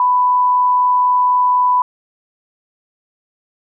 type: tone with amplitude modulation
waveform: sine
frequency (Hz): 994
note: B5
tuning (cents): +11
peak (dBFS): -9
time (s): 0-1.82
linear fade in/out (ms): 2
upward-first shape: sine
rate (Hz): 104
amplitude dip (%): 25
effects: none